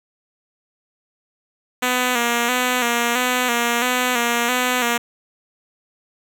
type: tone with vibrato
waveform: 5% pulse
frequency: 243.5 Hz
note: B3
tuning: 24 cents flat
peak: -6 dBFS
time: 1.82-4.98 s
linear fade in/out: 10 ms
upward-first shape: square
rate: 1.5 Hz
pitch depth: 48 cents each way
effects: none